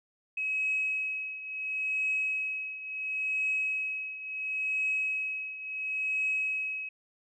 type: tone with tremolo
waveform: sine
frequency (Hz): 2556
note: D#7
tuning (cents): +46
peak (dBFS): -25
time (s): 0.37-6.89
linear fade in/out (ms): 5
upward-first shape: triangle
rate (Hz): 0.72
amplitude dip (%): 80
effects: tanh soft clip ceiling -21 dBFS